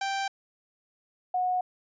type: tone pair in turn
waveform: sawtooth / sine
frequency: 784 / 730.9 Hz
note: G5 / F#5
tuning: 0 / -21 cents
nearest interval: minor second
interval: 121 cents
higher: first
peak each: -24 dBFS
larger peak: neither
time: 0.01-0.28 / 1.34-1.61 s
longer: neither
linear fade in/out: 5 ms
effects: resampled to 16000 Hz